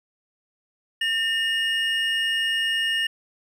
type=tone pair together; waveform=triangle; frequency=1810 / 2862 Hz; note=A6 / F7; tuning=+48 / +42 cents; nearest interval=minor sixth; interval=794 cents; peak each=-23 / -22 dBFS; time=1.01-3.07 s; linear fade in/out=5 ms; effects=none